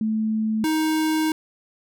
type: tone pair in turn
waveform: sine / square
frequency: 218.4 / 313.8 Hz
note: A3 / D#4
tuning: -13 / +15 cents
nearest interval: tritone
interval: 628 cents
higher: second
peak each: -20 dBFS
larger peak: neither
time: 0.01-0.64 / 0.64-1.32 s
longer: second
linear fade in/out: 2 ms
effects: none